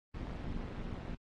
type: noise with amplitude modulation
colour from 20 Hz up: brown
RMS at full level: -37 dBFS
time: 0.14-1.15 s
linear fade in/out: 5 ms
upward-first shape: sine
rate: 201 Hz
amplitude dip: 85%
effects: low-pass 4000 Hz 12 dB/octave + AAC 32 kbps